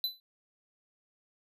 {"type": "tone with exponential decay", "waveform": "square", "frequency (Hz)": 4004, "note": "B7", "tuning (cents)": 23, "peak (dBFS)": -26, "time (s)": [0.04, 0.2], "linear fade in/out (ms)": 1, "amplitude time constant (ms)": 34, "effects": []}